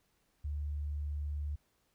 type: tone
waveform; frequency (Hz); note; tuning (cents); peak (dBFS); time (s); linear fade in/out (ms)
sine; 73.42; D2; 0; -34; 0.44-1.56; 10
effects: pink hiss -75 dBFS RMS until 1.94 s